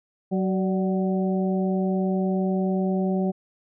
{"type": "harmonic tone with a mistuned harmonic", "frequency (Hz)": 187.9, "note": "F#3", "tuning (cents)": 27, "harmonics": [1, 2, 3, 4], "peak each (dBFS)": [-22, -28, -32, -34], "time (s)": [0.31, 3.32], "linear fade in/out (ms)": 20, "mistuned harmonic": 3, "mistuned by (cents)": 52, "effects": []}